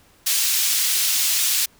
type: high-pass noise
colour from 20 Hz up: pink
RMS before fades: -20 dBFS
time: 0.26-1.66 s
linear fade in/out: 10 ms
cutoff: 3800 Hz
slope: 12 dB/octave
effects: pink hiss -55 dBFS RMS until 1.79 s